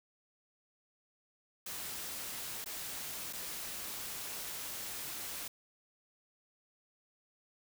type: noise with dropouts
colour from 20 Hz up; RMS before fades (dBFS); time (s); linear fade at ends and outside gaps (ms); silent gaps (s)
white; -42; 1.66-5.48; 5; 2.644-2.659 / 3.328-3.332
effects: none